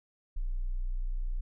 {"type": "tone", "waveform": "sine", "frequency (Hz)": 30.45, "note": "B0", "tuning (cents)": -24, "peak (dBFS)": -29, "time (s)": [0.36, 1.41], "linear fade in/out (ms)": 10, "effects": []}